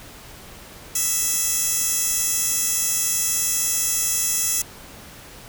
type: tone with high-pass filter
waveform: 15% pulse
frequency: 659.3 Hz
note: E5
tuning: in tune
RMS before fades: -22 dBFS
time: 0.95-4.62 s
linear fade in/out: 5 ms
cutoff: 7400 Hz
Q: 1.3
effects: pink hiss -42 dBFS RMS until 5.48 s